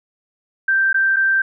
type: tone with dropouts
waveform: sine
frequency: 1568 Hz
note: G6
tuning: in tune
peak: -13 dBFS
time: 0.68-1.42 s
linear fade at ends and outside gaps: 5 ms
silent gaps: 0.93-0.943 / 1.162-1.166 s
effects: none